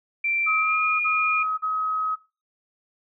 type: tone with pitch glide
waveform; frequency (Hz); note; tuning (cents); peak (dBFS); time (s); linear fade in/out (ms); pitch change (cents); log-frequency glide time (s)
sine; 2352 to 2428; D7 to D#7; +2 to -43; -22; 0.24-1.43; 5; +55; 0.59-0.82
type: tone bursts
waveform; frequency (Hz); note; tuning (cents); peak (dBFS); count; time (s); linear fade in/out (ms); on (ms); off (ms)
sine; 1271; D#6; +36; -22; 3; 0.46-2.16; 20; 540; 40
effects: noise-tail reverb RT60 0.3 s tail -18 dB re dry